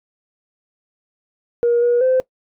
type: tone with pitch steps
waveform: sine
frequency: 474.6 / 480.9 / 516 Hz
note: A#4 / B4 / C5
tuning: +31 / -46 / -24 cents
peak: -11 dBFS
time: 1.63-2.2 s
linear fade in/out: 0 ms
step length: 190 ms
effects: noise-tail reverb RT60 0.1 s tail -21 dB re dry + tanh soft clip ceiling -9 dBFS